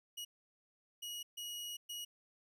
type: tone bursts at uneven times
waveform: sawtooth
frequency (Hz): 2901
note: F#7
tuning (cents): -35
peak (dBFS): -39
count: 4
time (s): 0.17-0.25 / 1.02-1.23 / 1.37-1.77 / 1.89-2.05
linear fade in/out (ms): 10
effects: none